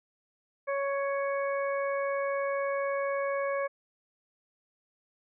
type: harmonic tone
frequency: 556 Hz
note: C#5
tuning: 5 cents sharp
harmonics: 1 / 2 / 3 / 4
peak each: -29 / -35 / -39 / -41 dBFS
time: 0.67-3.68 s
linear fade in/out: 20 ms
effects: none